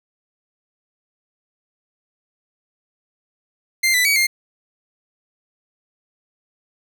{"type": "tone with pitch steps", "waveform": "sawtooth", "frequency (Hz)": [2093, 1990, 2263, 2114], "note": ["C7", "B6", "C#7", "C7"], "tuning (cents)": [0, 13, 35, 17], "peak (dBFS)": -11, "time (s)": [3.83, 4.27], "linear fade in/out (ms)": 10, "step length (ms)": 110, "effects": []}